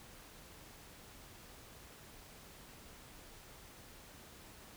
silence, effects pink hiss -56 dBFS RMS until 4.76 s

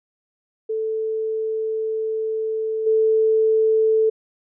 sine tone with level steps, 440 Hz, A4, in tune, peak -21 / -14 dBFS, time 0.69-4.1 s, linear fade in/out 10 ms, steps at 2.86 s, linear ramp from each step 10 ms, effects none

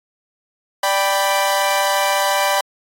sawtooth chord, G major, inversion second, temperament equal, 587.3 / 784 / 987.8 Hz, D5 / G5 / B5, 0 / 0 / 0 cents, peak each -16 dBFS, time 0.83-2.61 s, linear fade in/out 5 ms, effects AAC 48 kbps

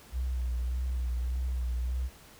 sine tone with vibrato, 62 Hz, B1, 7 cents sharp, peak -27 dBFS, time 0.12-2.1 s, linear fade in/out 50 ms, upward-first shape sine, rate 1.7 Hz, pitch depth 43 cents each way, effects tanh soft clip ceiling -25 dBFS + pink hiss -54 dBFS RMS until 2.39 s

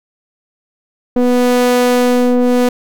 square ring-modulated tone, 123.47 Hz, B2, in tune, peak -7 dBFS, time 1.16-2.69 s, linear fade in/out 5 ms, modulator 370 Hz, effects none

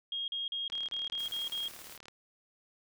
sine tone bursts, 3256 Hz, G#7, 35 cents flat, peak -33 dBFS, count 8, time 0.12-1.68 s, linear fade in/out 2 ms, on 160 ms, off 40 ms
click train, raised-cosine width 0.2 ms, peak -32 dBFS, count 53, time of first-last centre 0.7-2.083 s, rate 37.6 Hz
white noise with tremolo, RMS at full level -48 dBFS, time 1.18-1.98 s, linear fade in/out 20 ms, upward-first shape sine, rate 18 Hz, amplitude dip 35%
effects none

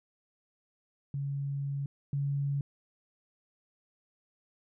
sine tone pair in turn, 140 / 140.81 Hz, C#3 / C#3, +18 / +27 cents, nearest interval unison, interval 9 cents, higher second, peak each -31 / -28 dBFS, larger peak second, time 1.14-1.86 / 2.13-2.61 s, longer first, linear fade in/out 2 ms, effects none

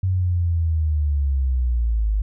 sine linear sweep, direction down, 94.6 to 50 Hz, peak -17 dBFS, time 0.03-2.22 s, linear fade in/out 5 ms, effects none

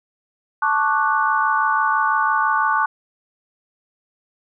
sine chord, D major seventh, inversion second, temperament equal, 880 / 1108.7 / 1174.7 / 1480 Hz, A5 / C#6 / D6 / F#6, 0 / 0 / 0 / 0 cents, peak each -21 / -21 / -22 / -21 dBFS, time 0.62-2.86 s, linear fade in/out 5 ms, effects none

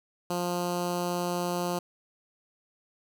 10% pulse tone with notch filter, 176.2 Hz, F3, 16 cents sharp, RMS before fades -30 dBFS, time 0.3-1.79 s, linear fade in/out 5 ms, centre 2200 Hz, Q 1.4, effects none

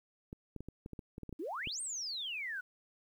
clicks, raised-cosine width 3 ms, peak -31 dBFS, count 12, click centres 0.329 / 0.563 / 0.606 / 0.686 / 0.861 / 0.933 / 0.992 / 1.181 / 1.233 / 1.293 / 1.327 / 1.673 s
sine exponential two-way sweep, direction up then down, 280 to 8870 to 1440 Hz, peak -37 dBFS, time 1.39-2.61 s, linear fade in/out 10 ms, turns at 1.81 s
effects 11-bit

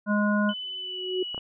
harmonic tone, 207.7 Hz, G#3, in tune, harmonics 1 / 3 / 5 / 7, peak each -22 / -30 / -32 / -29 dBFS, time 0.06-0.54 s, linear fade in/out 50 ms
sine tone with pitch glide, 3006 to 2936 Hz, F#7 to F#7, +27 to -14 cents, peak -32 dBFS, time 0.49-1.39 s, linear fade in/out 2 ms, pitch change -41 cents, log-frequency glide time 0.78-1.04 s
sine tone with exponential growth, 370 Hz, F#4, in tune, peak -22 dBFS, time 0.63-1.23 s, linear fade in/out 5 ms, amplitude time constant 130 ms
clicks, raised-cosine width 1 ms, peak -24 dBFS, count 2, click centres 1.346 / 1.379 s
effects none

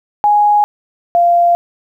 sine tone pair in turn, 830.6 / 692.8 Hz, G#5 / F5, 0 / -14 cents, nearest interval minor third, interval 314 cents, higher first, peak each -7 dBFS, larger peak neither, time 0.24-0.64 / 1.15-1.55 s, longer neither, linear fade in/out 0 ms, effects 8-bit

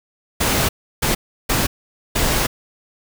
pink noise bursts at uneven times, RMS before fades -18 dBFS, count 4, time 0.4-0.69 / 1.02-1.15 / 1.49-1.67 / 2.15-2.47 s, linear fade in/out 10 ms, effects none

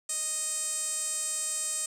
sawtooth tone with band-pass filter, 622 Hz, D#5, 1 cent flat, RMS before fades -32 dBFS, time 0.09-1.86 s, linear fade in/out 5 ms, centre 8000 Hz, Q 7.5, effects none

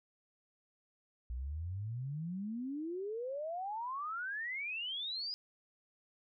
sine exponential sweep, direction up, 58.1 to 5030 Hz, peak -37 dBFS, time 1.3-5.34 s, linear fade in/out 0 ms, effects none

